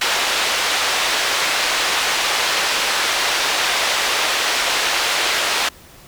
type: band-pass noise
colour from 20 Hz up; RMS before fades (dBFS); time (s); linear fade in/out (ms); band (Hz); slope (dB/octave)
white; -19; 0.01-5.69; 5; 500 to 4000; 12
effects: pink hiss -44 dBFS RMS until 6.07 s